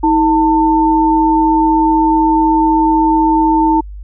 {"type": "tone pair together", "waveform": "sine", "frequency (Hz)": [319.2, 896], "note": ["D#4", "A5"], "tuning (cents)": [44, 31], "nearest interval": "octave + tritone", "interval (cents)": 1787, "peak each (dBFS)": -11, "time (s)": [0.03, 3.81], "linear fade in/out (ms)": 10, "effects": ["added 50 Hz sine -26 dBFS peak until 4.03 s"]}